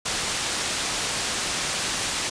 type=low-pass noise; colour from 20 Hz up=white; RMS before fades=-27 dBFS; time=0.05-2.3 s; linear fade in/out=10 ms; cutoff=7500 Hz; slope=12 dB/octave; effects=resampled to 22050 Hz